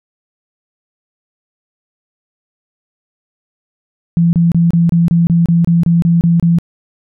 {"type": "tone bursts", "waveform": "sine", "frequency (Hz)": 169.2, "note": "E3", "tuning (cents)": 45, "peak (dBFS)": -7, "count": 13, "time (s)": [4.17, 6.586], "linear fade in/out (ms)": 0, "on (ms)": 160, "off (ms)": 28, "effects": []}